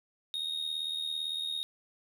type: tone with amplitude modulation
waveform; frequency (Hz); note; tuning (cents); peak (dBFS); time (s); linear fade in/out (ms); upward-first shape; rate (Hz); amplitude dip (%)
triangle; 3729; A#7; 0; -28; 0.34-1.63; 0; sine; 77.8; 65
effects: none